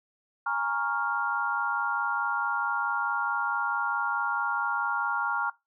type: chord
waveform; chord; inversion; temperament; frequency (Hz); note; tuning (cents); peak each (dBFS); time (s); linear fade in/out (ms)
sine; Bb minor seventh; third; equal with one note detuned; 827.7 / 932.3 / 1108.7 / 1396.9; Ab5 / Bb5 / Db6 / F6; -6 / 0 / 0 / 0; -34 / -32 / -33 / -29; 0.46-5.5; 5
effects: noise-tail reverb RT60 0.2 s tail -20 dB re dry